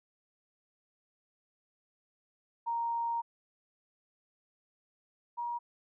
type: tone pair in turn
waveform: sine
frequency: 932.3 / 951.3 Hz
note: A#5 / A#5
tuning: 0 / +35 cents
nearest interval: unison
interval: 35 cents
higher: second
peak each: -30 / -33 dBFS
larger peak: first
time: 2.66-3.22 / 5.37-5.59 s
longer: first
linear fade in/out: 20 ms
effects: none